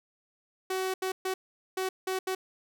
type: tone bursts at uneven times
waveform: sawtooth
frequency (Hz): 376.2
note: F#4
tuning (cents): +29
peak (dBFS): -25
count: 6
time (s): 0.7-0.94 / 1.02-1.12 / 1.25-1.34 / 1.77-1.89 / 2.07-2.19 / 2.27-2.35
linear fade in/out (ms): 5
effects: none